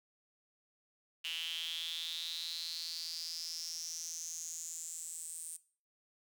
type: tone with high-pass filter sweep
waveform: sawtooth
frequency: 164.81 Hz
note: E3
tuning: in tune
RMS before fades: -42 dBFS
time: 1.24-5.57 s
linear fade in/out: 10 ms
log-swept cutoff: 2900 to 8800 Hz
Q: 8.2
effects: noise-tail reverb RT60 0.4 s tail -18 dB re dry